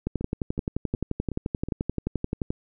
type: two click trains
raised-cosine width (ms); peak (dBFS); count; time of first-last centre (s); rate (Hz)
3; -19 / -13; 5 / 29; 0.21-1.686 / 0.07-2.505; 2.71 / 11.5
effects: none